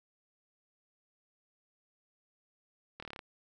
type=slowing click train; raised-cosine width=0.3 ms; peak=-27 dBFS; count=8; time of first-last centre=3-3.192 s; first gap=25 ms; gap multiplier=1.03; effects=none